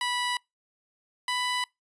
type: tone pair in turn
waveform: 15% pulse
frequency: 982 / 992.3 Hz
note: B5 / B5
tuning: -10 / +8 cents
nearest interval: unison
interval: 18 cents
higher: second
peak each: -20 / -20 dBFS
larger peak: neither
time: 0.01-0.37 / 1.28-1.64 s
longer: neither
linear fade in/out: 2 ms
effects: noise-tail reverb RT60 0.2 s tail -26 dB re dry + resampled to 22050 Hz